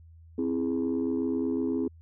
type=chord; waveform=sine; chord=C augmented; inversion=none; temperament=equal; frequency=261.6 / 329.6 / 415.3 Hz; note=C4 / E4 / G#4; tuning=0 / 0 / 0 cents; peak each=-27 / -30 / -31 dBFS; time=0.38-1.88 s; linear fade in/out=5 ms; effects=tanh soft clip ceiling -20 dBFS + added 82 Hz sine -49 dBFS peak until 2.01 s